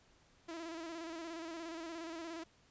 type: tone with vibrato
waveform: sawtooth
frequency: 330 Hz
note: E4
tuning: 2 cents sharp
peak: -39 dBFS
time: 0.48-2.44 s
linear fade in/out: 10 ms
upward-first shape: square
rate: 17 Hz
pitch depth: 48 cents each way
effects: pink hiss -68 dBFS RMS until 2.7 s + resampled to 16000 Hz